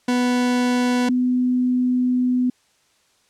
40% pulse / sine tone pair in turn, 247 / 250.4 Hz, B3 / B3, 0 / +24 cents, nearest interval unison, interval 24 cents, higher second, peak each -16 dBFS, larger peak neither, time 0.08-1.09 / 1.09-2.5 s, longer second, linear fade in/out 5 ms, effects white hiss -61 dBFS RMS until 3.29 s + low-pass 8000 Hz 12 dB/octave

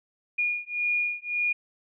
sine beating tone pair, 2434 / 2435.8 Hz, D#7 / D#7, -39 / -37 cents, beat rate 1.8 Hz, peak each -28 dBFS, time 0.38-1.53 s, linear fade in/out 10 ms, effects none

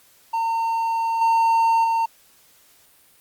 triangle tone with level steps, 911 Hz, A#5, 40 cents flat, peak -18 / -13 / -16 dBFS, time 0.33-2.06 s, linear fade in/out 10 ms, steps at 1.21 / 1.84 s, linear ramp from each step 5 ms, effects white hiss -55 dBFS RMS until 3.2 s + Opus 48 kbps

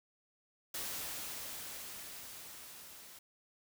white noise with level ramp, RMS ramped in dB -40 to -54 dBFS, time 0.74-3.19 s, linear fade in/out 5 ms, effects none

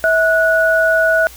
sine tone pair together, 648.7 / 1468 Hz, E5 / F#6, -28 / -14 cents, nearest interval octave + major second, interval 1414 cents, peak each -13 dBFS, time 0.04-1.27 s, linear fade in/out 0 ms, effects added 60 Hz sine -40 dBFS peak until 1.36 s + white hiss -39 dBFS RMS until 1.36 s

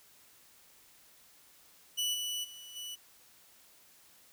sawtooth tone with level steps, 2960 Hz, F#7, in tune, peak -27 / -31 / -44 / -37 dBFS, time 1.97-2.96 s, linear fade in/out 20 ms, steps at 2.13 / 2.43 / 2.75 s, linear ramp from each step 20 ms, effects white hiss -61 dBFS RMS until 4.32 s

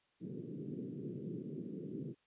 pink band-pass noise, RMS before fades -44 dBFS, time 0.2-2.15 s, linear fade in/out 50 ms, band 130 to 420 Hz, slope 48 dB/octave, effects white hiss -75 dBFS RMS until 2.26 s + resampled to 8000 Hz

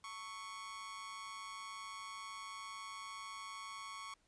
sawtooth tone with amplitude modulation, 1108.7 Hz, C#6, in tune, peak -39 dBFS, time 0.04-4.14 s, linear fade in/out 2 ms, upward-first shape sine, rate 202 Hz, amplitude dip 65%, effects pink hiss -75 dBFS RMS until 4.27 s + resampled to 22050 Hz

